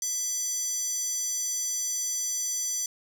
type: tone with high-pass filter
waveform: square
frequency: 666 Hz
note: E5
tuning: 18 cents sharp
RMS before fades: -30 dBFS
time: 0.02-2.86 s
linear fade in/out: 2 ms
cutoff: 6300 Hz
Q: 7.5
effects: none